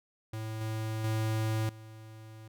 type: tone with level steps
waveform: square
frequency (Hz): 110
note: A2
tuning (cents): 0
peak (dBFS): -36 / -33 / -29 / -47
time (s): 0.33-2.48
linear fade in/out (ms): 5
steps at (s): 0.61 / 1.04 / 1.69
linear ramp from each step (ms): 2
effects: none